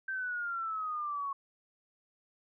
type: exponential sweep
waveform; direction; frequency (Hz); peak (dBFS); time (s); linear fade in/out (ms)
sine; down; 1568 to 1100; -33; 0.08-1.33; 5
effects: none